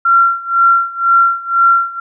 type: tone with tremolo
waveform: sine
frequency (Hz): 1369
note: F6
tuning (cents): -35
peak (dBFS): -5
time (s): 0.05-2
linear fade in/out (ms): 5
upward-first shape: sine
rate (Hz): 2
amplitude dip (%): 90
effects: none